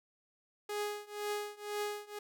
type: tone with tremolo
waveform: sawtooth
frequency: 415.3 Hz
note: G#4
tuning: in tune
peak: -29 dBFS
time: 0.69-2.19 s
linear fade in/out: 5 ms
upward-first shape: triangle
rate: 2 Hz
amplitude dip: 95%
effects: none